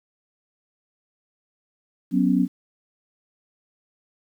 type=chord; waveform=sine; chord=F# suspended fourth; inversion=none; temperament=equal; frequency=185 / 246.9 / 277.2 Hz; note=F#3 / B3 / C#4; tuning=0 / 0 / 0 cents; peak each=-21 dBFS; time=2.11-2.48 s; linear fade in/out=50 ms; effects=9-bit

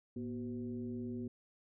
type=tone with frequency modulation; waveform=sine; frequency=241.7 Hz; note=B3; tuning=37 cents flat; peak=-38 dBFS; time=0.16-1.28 s; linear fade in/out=5 ms; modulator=135 Hz; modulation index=0.86; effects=none

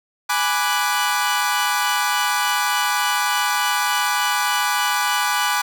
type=chord; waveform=sawtooth; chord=G# half-diminished seventh; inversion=none; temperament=equal; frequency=830.6 / 987.8 / 1174.7 / 1480 Hz; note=G#5 / B5 / D6 / F#6; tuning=0 / 0 / 0 / 0 cents; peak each=-20 dBFS; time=0.29-5.62 s; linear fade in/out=10 ms; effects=none

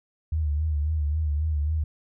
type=tone with vibrato; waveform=sine; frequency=76 Hz; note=D#2; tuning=40 cents flat; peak=-22 dBFS; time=0.32-1.84 s; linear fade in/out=5 ms; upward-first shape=sine; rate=3.7 Hz; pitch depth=75 cents each way; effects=none

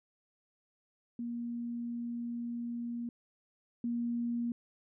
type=tone pair in turn; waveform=sine; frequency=236.9 / 236.9 Hz; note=A#3 / A#3; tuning=+28 / +28 cents; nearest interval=unison; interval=0 cents; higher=neither; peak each=-35 / -31 dBFS; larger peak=second; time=1.19-3.09 / 3.84-4.52 s; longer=first; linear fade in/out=2 ms; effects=none

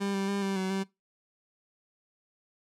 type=tone with pitch steps; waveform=30% pulse; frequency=198.8 / 195.4 / 199.5 / 195 / 188.6 / 193.3 Hz; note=G3 / G3 / G3 / G3 / F#3 / G3; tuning=+25 / -5 / +31 / -9 / +33 / -24 cents; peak=-26 dBFS; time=0-0.84 s; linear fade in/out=20 ms; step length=140 ms; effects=noise-tail reverb RT60 0.2 s tail -21 dB re dry + low-pass 9000 Hz 12 dB/octave

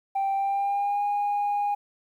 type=tone with pitch glide; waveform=sine; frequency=784 to 818.7 Hz; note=G5 to G#5; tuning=0 to -25 cents; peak=-21 dBFS; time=0.15-1.75 s; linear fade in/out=10 ms; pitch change=+75 cents; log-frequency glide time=0.35-1.03 s; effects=tanh soft clip ceiling -21 dBFS + 10-bit

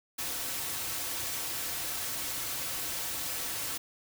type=noise with comb filter; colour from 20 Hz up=white; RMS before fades=-35 dBFS; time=0.18-3.78 s; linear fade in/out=10 ms; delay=4.9 ms; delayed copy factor=-0.5; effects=none

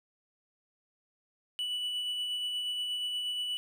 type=tone with tremolo; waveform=triangle; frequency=2960 Hz; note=F#7; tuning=in tune; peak=-29 dBFS; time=1.59-3.57 s; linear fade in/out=0 ms; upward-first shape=sine; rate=8.4 Hz; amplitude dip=25%; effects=none

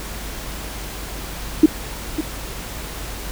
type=tone with echo; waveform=sine; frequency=311.1 Hz; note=D#4; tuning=in tune; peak=-4 dBFS; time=1.63-1.66 s; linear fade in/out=5 ms; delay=550 ms; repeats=1; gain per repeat=-13 dB; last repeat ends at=2.21 s; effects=added 50 Hz sine -32 dBFS peak until 3.31 s + pink hiss -32 dBFS RMS until 3.31 s

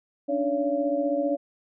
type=tone cluster; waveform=sine; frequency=282.6 / 297.9 / 567 / 684 Hz; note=C#4 / D4 / C#5 / F5; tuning=+34 / +25 / +39 / -36 cents; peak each=-29 / -29 / -25 / -34 dBFS; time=0.28-1.37 s; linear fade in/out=20 ms; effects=none

